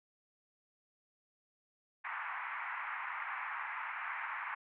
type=band-pass noise; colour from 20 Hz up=pink; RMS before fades=-41 dBFS; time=2.04-4.55 s; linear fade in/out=10 ms; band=880 to 2300 Hz; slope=48 dB/octave; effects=none